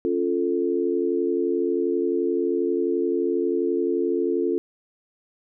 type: chord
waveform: sine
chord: Db augmented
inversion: none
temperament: equal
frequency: 277.2 / 349.2 / 440 Hz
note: Db4 / F4 / A4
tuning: 0 / 0 / 0 cents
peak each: -27 / -23 / -25 dBFS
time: 0.05-4.58 s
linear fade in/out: 0 ms
effects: none